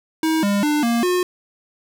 square tone with pitch steps, 318.9 / 201.9 / 298 / 234.3 / 360.6 Hz, D#4 / G#3 / D4 / A#3 / F#4, +43 / -49 / +25 / +9 / -45 cents, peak -17 dBFS, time 0.23-1.23 s, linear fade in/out 2 ms, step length 200 ms, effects none

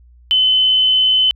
sine tone, 3039 Hz, F#7, 46 cents sharp, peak -10 dBFS, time 0.31-1.31 s, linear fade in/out 0 ms, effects added 60 Hz sine -43 dBFS peak until 1.35 s

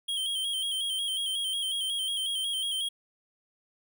square tone with vibrato, 3200 Hz, G7, 35 cents sharp, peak -29 dBFS, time 0.08-2.89 s, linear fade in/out 10 ms, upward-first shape square, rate 5.5 Hz, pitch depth 45 cents each way, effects none

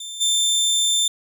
25% pulse tone with level steps, 3566 Hz, A7, 22 cents sharp, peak -27 / -13 dBFS, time 0-1.08 s, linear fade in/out 5 ms, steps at 0.2 s, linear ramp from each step 20 ms, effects none

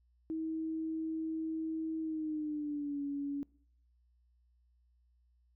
sine tone with pitch glide, 320 to 283.4 Hz, D#4 to C#4, +49 to +38 cents, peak -34 dBFS, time 0.3-3.43 s, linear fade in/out 0 ms, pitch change -211 cents, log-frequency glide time 2-3.02 s, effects noise-tail reverb RT60 0.6 s tail -24 dB re dry + added 60 Hz sine -67 dBFS peak until 5.55 s

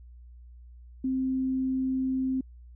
sine tone, 261.6 Hz, C4, in tune, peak -25 dBFS, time 1.04-2.41 s, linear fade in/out 5 ms, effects added 60 Hz sine -46 dBFS peak until 2.75 s

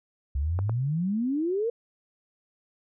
sine exponential sweep, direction up, 65.41 to 481.6 Hz, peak -24 dBFS, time 0.35-1.7 s, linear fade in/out 5 ms
clicks, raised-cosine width 1 ms, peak -20 dBFS, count 2, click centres 0.59 / 0.695 s
effects none

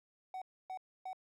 triangle tone bursts, 750 Hz, F#5, 23 cents sharp, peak -38 dBFS, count 3, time 0.34-1.131 s, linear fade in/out 2 ms, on 77 ms, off 280 ms, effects none

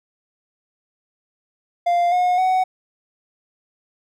triangle tone with pitch steps, 697 / 721.2 / 746.2 Hz, F5 / F#5 / F#5, -4 / -45 / +14 cents, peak -13 dBFS, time 1.86-2.64 s, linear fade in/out 10 ms, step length 260 ms, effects none

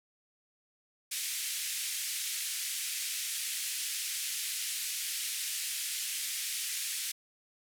white band-pass noise, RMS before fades -36 dBFS, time 1.11-7.12 s, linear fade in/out 10 ms, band 2000 to 12000 Hz, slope 24 dB/octave, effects none

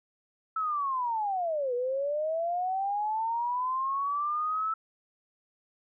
sine linear two-way sweep, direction down then up, 1318.5 to 480 to 1318.5 Hz, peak -27 dBFS, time 0.56-4.74 s, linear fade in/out 5 ms, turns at 1.74 s, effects none

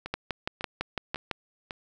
two click trains, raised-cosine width 0.3 ms, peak -19 / -13 dBFS, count 4 / 8, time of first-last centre 0.06-1.708 / 0.14-1.313 s, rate 1.82 / 5.97 Hz, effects none

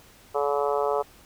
harmonic tone, 143.3 Hz, D3, 42 cents flat, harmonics 3 / 4 / 5 / 6 / 7 / 8 / 9, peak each -26 / -28 / -30 / -32 / -33 / -34 / -35 dBFS, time 0.34-1.03 s, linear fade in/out 20 ms, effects pink hiss -53 dBFS RMS until 1.25 s

